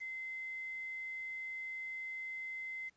sine tone with quantisation, 2064 Hz, C7, 24 cents flat, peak -40 dBFS, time 0-2.9 s, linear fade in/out 20 ms, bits 10, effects pink hiss -75 dBFS RMS until 2.96 s + resampled to 16000 Hz

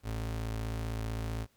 square ring-modulated tone, 82.41 Hz, E2, in tune, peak -31 dBFS, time 0.03-1.47 s, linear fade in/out 50 ms, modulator 27.8 Hz, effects pink hiss -70 dBFS RMS until 1.56 s

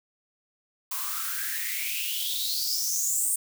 blue noise with high-pass filter sweep, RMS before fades -29 dBFS, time 0.91-3.36 s, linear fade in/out 5 ms, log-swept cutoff 1000 to 8900 Hz, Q 8.1, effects none

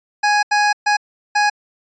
25% pulse tone bursts at uneven times, 830.6 Hz, G#5, in tune, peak -9 dBFS, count 4, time 0.23-0.43 / 0.51-0.73 / 0.86-0.97 / 1.35-1.5 s, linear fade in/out 10 ms, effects resampled to 16000 Hz

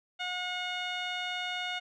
15% pulse tone with low-pass filter, 724 Hz, F#5, 38 cents flat, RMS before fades -35 dBFS, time 0.19-1.8 s, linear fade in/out 20 ms, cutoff 3700 Hz, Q 2.8, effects none

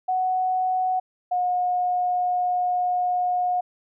sine tone pair in turn, 742 / 721.7 Hz, F#5 / F#5, +5 / -43 cents, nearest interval unison, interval 48 cents, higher first, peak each -20 dBFS, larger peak neither, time 0.08-1 / 1.31-3.61 s, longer second, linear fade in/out 10 ms, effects none

